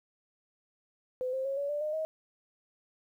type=tone with pitch steps; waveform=sine; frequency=508 / 526.8 / 546.4 / 566.6 / 587.6 / 609.4 / 632 Hz; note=B4 / C5 / C#5 / C#5 / D5 / D#5 / D#5; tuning=+49 / +12 / -25 / +38 / +1 / -36 / +27 cents; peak=-30 dBFS; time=1.21-2.05 s; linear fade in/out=0 ms; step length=120 ms; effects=11-bit